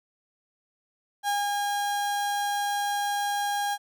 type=tone with ADSR envelope; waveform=35% pulse; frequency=814 Hz; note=G#5; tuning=35 cents flat; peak=-22 dBFS; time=1.23-3.78 s; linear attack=50 ms; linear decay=180 ms; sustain=-2 dB; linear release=50 ms; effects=none